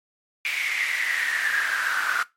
brown noise with high-pass filter sweep, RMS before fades -25 dBFS, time 0.45-2.23 s, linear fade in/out 2 ms, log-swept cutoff 2300 to 1400 Hz, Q 9.5, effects noise-tail reverb RT60 0.2 s tail -19 dB re dry + MP3 64 kbps

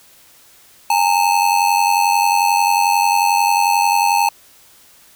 square ring-modulated tone, 868 Hz, A5, 24 cents flat, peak -10 dBFS, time 0.9-4.29 s, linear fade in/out 2 ms, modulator 45.6 Hz, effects white hiss -48 dBFS RMS until 5.15 s

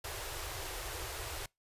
pink band-stop noise, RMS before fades -41 dBFS, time 0.04-1.46 s, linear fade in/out 5 ms, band 120 to 340 Hz, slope 48 dB/octave, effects noise-tail reverb RT60 0.2 s tail -26 dB re dry + resampled to 32000 Hz

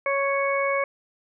harmonic tone, 554.4 Hz, C#5, in tune, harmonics 1 / 2 / 3 / 4, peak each -24 / -27 / -34 / -27 dBFS, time 0.06-0.84 s, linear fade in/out 2 ms, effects none

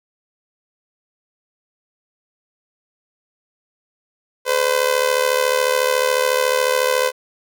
sawtooth tone with amplitude modulation, 508 Hz, B4, 49 cents sharp, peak -8 dBFS, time 4.45-7.12 s, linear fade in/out 50 ms, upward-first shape sine, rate 74 Hz, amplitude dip 80%, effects none

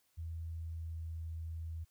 sine tone with pitch glide, 82.1 to 81.44 Hz, E2 to E2, -6 to -20 cents, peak -39 dBFS, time 0.17-1.85 s, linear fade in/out 20 ms, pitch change -14 cents, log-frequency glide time 0.55-1.09 s, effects white hiss -75 dBFS RMS until 1.9 s

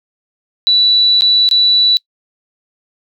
sine tone with dropouts, 3951 Hz, B7, in tune, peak -7 dBFS, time 0.67-1.97 s, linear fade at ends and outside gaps 0 ms, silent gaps 1.209-1.22 / 1.489-1.512 s, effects noise-tail reverb RT60 0.1 s tail -25 dB re dry

